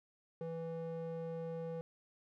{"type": "tone with band-pass filter", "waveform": "square", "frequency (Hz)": 164.81, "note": "E3", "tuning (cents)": 0, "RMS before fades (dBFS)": -42, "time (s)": [0.41, 1.81], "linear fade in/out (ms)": 0, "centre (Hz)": 390, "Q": 8, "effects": []}